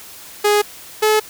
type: tone pair in turn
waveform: sawtooth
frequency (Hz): 415.3 / 429.9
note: G#4 / A4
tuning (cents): 0 / -40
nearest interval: minor second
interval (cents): 60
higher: second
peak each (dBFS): -8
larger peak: neither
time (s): 0.44-0.62 / 1.02-1.2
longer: neither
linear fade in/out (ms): 10
effects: white hiss -38 dBFS RMS until 1.29 s